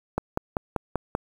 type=click train; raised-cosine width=1 ms; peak=-10 dBFS; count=6; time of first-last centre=0.18-1.151 s; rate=5.15 Hz; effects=7-bit